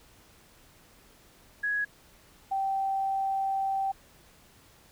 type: tone pair in turn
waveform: sine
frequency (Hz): 1669 / 777.7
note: G#6 / G5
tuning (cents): +8 / -14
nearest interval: octave + minor second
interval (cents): 1322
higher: first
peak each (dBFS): -26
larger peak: neither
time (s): 1.63-1.85 / 2.51-3.92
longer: second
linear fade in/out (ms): 10
effects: pink hiss -58 dBFS RMS until 4.91 s